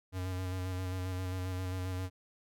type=tone with vibrato; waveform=square; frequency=92.3 Hz; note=F#2; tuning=4 cents flat; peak=-35 dBFS; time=0.12-2.1 s; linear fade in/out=50 ms; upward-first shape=square; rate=7.5 Hz; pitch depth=21 cents each way; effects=none